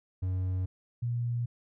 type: tone pair in turn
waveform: triangle / sine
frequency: 92.6 / 119.5 Hz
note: F#2 / A#2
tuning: +2 / +43 cents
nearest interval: major third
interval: 441 cents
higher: second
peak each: -26 / -28 dBFS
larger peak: first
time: 0.22-0.66 / 1.02-1.46 s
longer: neither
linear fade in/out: 10 ms
effects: none